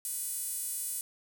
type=tone with high-pass filter; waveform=sawtooth; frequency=493.9 Hz; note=B4; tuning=in tune; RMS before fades=-36 dBFS; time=0.05-1.01 s; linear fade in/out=0 ms; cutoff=9800 Hz; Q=2.5; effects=none